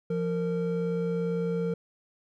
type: tone pair together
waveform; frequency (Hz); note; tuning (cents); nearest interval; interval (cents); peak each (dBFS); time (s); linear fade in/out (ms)
triangle; 172.6 / 460; F3 / A#4; -20 / -23; octave + perfect fourth; 1697; -27; 0.1-1.74; 5
effects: none